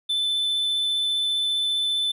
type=tone with vibrato; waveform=triangle; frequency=3520 Hz; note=A7; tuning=in tune; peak=-20 dBFS; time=0.09-2.12 s; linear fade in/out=10 ms; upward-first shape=triangle; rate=15 Hz; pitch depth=10 cents each way; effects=none